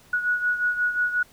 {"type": "beating tone pair", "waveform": "sine", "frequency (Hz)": [1461, 1466.6], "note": ["F#6", "F#6"], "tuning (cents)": [-22, -16], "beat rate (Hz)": 5.6, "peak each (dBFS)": [-22, -28], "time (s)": [0.13, 1.23], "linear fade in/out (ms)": 5, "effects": ["pink hiss -54 dBFS RMS until 1.32 s"]}